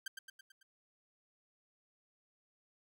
sawtooth tone with echo, 1568 Hz, G6, in tune, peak -35 dBFS, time 0.06-0.08 s, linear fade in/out 5 ms, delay 110 ms, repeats 5, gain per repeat -5 dB, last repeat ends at 0.63 s, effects none

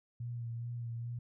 sine tone with vibrato, 118.1 Hz, A#2, 23 cents sharp, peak -37 dBFS, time 0.2-1.19 s, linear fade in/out 5 ms, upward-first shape sine, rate 2.4 Hz, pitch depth 29 cents each way, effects none

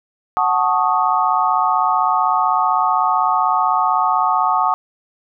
sine chord, D# half-diminished seventh, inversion first, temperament equal, 740 / 880 / 1108.7 / 1244.5 Hz, F#5 / A5 / C#6 / D#6, 0 / 0 / 0 / 0 cents, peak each -19 dBFS, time 0.37-4.74 s, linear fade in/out 0 ms, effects none

